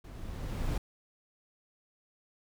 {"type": "noise with level ramp", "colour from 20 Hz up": "brown", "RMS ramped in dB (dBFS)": [-46, -30], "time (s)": [0.04, 0.78], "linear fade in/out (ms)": 5, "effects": []}